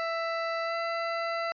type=tone with pitch glide; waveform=20% pulse; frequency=663 to 670.3 Hz; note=E5 to E5; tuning=+10 to +29 cents; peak=-24 dBFS; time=0-1.52 s; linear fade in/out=0 ms; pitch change=+19 cents; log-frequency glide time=0.64-0.75 s; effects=resampled to 11025 Hz